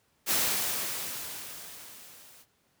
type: noise with level ramp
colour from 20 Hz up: white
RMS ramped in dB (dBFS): -25 to -55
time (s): 0.26-2.46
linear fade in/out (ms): 50
effects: pink hiss -70 dBFS RMS until 2.8 s + high-pass 80 Hz 12 dB/octave

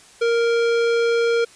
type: tone with hard clipping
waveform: sine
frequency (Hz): 466.2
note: A#4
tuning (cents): 0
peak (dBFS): -18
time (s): 0.21-1.45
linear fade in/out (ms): 10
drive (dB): 16
effects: white hiss -48 dBFS RMS until 1.55 s + resampled to 22050 Hz

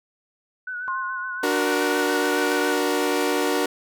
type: tone with vibrato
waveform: sine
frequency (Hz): 1480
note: F#6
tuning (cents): 0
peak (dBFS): -28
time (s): 0.67-2.76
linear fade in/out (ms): 5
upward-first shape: sine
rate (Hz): 7.1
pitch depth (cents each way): 39
type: tone with exponential decay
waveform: sine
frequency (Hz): 1057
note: C6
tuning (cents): +17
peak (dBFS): -24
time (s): 0.88-2.63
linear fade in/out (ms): 0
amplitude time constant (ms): 380
type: chord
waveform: sawtooth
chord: D augmented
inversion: none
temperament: equal with one note detuned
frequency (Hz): 293.7 / 370 / 470.2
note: D4 / F#4 / A#4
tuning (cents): 0 / 0 / +15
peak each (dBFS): -21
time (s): 1.43-3.66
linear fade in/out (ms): 5
effects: none

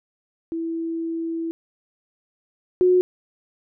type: tone pair in turn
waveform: sine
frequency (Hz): 329.6 / 363.9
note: E4 / F#4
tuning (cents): 0 / -29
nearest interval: major second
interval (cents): 171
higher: second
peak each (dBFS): -24 / -13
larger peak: second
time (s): 0.52-1.51 / 2.81-3.01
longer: first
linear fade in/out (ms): 0
effects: none

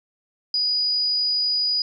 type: tone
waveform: sine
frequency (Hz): 4924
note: D#8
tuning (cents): -19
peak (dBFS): -19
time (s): 0.54-1.82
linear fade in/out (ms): 2
effects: none

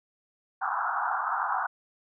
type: band-pass noise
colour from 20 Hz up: white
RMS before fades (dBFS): -29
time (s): 0.61-1.67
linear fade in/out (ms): 10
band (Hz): 720 to 1500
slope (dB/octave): 96
effects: none

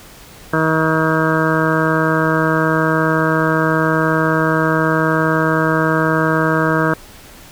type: harmonic tone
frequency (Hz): 159.1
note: D#3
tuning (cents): +39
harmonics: 1 / 2 / 3 / 4 / 6 / 7 / 8 / 9 / 10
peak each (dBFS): -19 / -19 / -21 / -22 / -24 / -24 / -23 / -25 / -21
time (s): 0.53-6.94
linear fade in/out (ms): 5
effects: pink hiss -40 dBFS RMS until 7.51 s

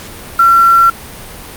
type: tone with quantisation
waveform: sine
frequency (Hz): 1360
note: F6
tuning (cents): -46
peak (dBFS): -4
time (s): 0.39-0.9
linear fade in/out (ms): 5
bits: 4
effects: pink hiss -30 dBFS RMS until 1.56 s + Opus 48 kbps

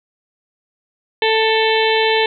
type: harmonic tone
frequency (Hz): 442.6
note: A4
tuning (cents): +10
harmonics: 1 / 2 / 4 / 5 / 6 / 7 / 8 / 9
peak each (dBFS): -16 / -19 / -22 / -23 / -24 / -24 / -25 / -26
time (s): 1.22-2.26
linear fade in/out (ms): 2
effects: none

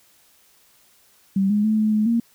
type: tone with pitch steps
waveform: sine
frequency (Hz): 194.2 / 208.1 / 216.8 / 215.3 / 213.6 / 232.4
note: G3 / G#3 / A3 / A3 / G#3 / A#3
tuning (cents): -16 / +4 / -25 / -37 / +49 / -5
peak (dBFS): -16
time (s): 1.36-2.2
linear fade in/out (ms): 5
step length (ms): 140
effects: white hiss -57 dBFS RMS until 2.34 s

